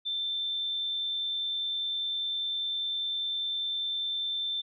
sine tone, 3555 Hz, A7, 17 cents sharp, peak -29 dBFS, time 0.05-4.62 s, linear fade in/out 20 ms, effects none

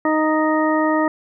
harmonic tone, 311.1 Hz, D#4, in tune, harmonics 1 / 2 / 3 / 4 / 6, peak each -18 / -21 / -23 / -24 / -26 dBFS, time 0.05-1.08 s, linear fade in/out 2 ms, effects none

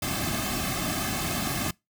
pink noise with comb filter, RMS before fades -29 dBFS, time 0.02-1.71 s, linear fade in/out 5 ms, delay 2.1 ms, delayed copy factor -0.85, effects noise-tail reverb RT60 0.2 s tail -24 dB re dry

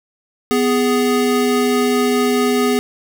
square tone pair together, 249.1 / 413.6 Hz, B3 / G#4, +15 / -7 cents, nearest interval major sixth, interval 878 cents, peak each -17 dBFS, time 0.51-2.79 s, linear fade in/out 0 ms, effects none

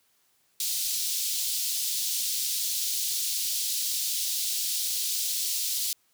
pink high-pass noise, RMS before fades -29 dBFS, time 0.6-5.93 s, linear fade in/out 2 ms, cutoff 3800 Hz, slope 24 dB/octave, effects white hiss -68 dBFS RMS until 6.13 s + high-pass 60 Hz 12 dB/octave

